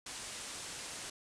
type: low-pass noise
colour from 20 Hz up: white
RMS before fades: -45 dBFS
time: 0.06-1.1 s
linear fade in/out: 5 ms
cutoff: 9600 Hz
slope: 48 dB/octave
effects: none